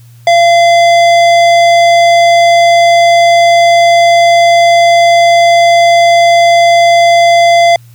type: tone with hard clipping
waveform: sine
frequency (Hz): 685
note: F5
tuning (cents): -34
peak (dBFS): -5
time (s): 0.27-7.76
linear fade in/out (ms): 2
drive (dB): 15
effects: added 118 Hz sine -34 dBFS peak until 7.94 s + white hiss -48 dBFS RMS until 7.94 s